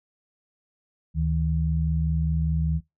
sine tone pair together, 74.03 / 159 Hz, D2 / D#3, +14 / +38 cents, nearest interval octave + minor second, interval 1324 cents, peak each -24 dBFS, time 1.14-2.81 s, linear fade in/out 50 ms, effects noise-tail reverb RT60 0.2 s tail -21 dB re dry

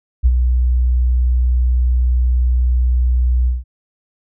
sine tone with ADSR envelope, 61.74 Hz, B1, in tune, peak -6 dBFS, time 0.23-3.64 s, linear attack 28 ms, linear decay 45 ms, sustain -5 dB, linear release 170 ms, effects none

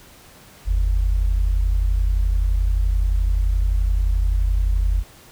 sine tone pair together, 46.81 / 78.4 Hz, F#1 / D#2, +21 / +14 cents, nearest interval major sixth, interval 893 cents, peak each -16 / -25 dBFS, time 0.65-5.04 s, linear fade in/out 50 ms, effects pink hiss -47 dBFS RMS until 5.31 s

